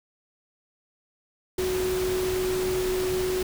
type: tone in noise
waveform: sine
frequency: 370 Hz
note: F#4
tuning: in tune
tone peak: -24 dBFS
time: 1.58-3.43 s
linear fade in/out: 5 ms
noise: pink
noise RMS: -33 dBFS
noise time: 1.58-3.43 s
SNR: +6 dB
effects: none